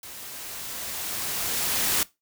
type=noise with level ramp; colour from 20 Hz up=white; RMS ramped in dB=-41 to -23 dBFS; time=0.03-2.03 s; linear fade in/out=2 ms; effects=noise-tail reverb RT60 0.2 s tail -19 dB re dry